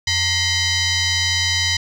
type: tone with frequency modulation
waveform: sine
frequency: 909 Hz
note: A#5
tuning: 44 cents flat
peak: -15 dBFS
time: 0.07-1.77 s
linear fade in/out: 5 ms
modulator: 997 Hz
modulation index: 5.2
effects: tanh soft clip ceiling -12 dBFS